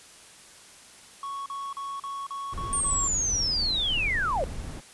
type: tone bursts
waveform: triangle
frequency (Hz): 1108.7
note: C#6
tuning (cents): 0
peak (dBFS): -30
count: 7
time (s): 1.23-3.074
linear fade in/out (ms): 2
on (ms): 230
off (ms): 39
type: noise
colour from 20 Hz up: brown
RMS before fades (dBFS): -34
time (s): 2.52-4.81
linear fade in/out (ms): 20
type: linear sweep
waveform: sine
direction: down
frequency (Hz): 8910 to 480.5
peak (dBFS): -24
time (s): 2.73-4.44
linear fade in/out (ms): 0
effects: white hiss -50 dBFS RMS until 4.93 s + resampled to 24000 Hz